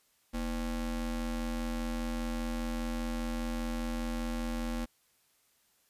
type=ring-modulated tone; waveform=square; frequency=139.2 Hz; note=C#3; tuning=8 cents sharp; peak=-30 dBFS; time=0.33-4.86 s; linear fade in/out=20 ms; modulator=96.7 Hz; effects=white hiss -70 dBFS RMS until 5.89 s + resampled to 32000 Hz